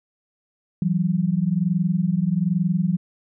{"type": "tone pair together", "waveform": "sine", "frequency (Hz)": [166.3, 187.48], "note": ["E3", "F#3"], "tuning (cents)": [16, 23], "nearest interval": "major second", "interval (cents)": 207, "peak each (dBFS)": -21, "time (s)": [0.82, 2.97], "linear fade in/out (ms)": 2, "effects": []}